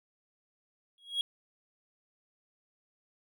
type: tone with exponential growth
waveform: triangle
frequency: 3304 Hz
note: G#7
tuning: 10 cents flat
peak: -23 dBFS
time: 0.98-1.21 s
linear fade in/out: 1 ms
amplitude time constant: 48 ms
effects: none